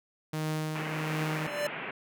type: tone with tremolo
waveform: sawtooth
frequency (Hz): 155.56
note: D#3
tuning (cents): 0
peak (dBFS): -25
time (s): 0.33-1.47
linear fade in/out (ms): 5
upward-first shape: triangle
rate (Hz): 1.4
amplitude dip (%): 50
type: band-pass noise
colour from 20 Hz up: white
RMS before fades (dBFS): -38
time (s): 0.75-1.91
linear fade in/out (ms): 5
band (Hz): 130 to 2700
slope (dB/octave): 48
type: tone with exponential growth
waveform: square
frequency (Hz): 587.3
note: D5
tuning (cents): 0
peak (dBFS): -27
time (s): 1.16-1.67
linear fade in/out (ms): 5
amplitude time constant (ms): 110
effects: none